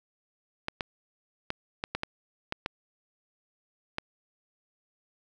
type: clicks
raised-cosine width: 0.3 ms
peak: -14 dBFS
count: 9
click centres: 0.684 / 0.808 / 1.504 / 1.839 / 1.95 / 2.034 / 2.524 / 2.661 / 3.984 s
effects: none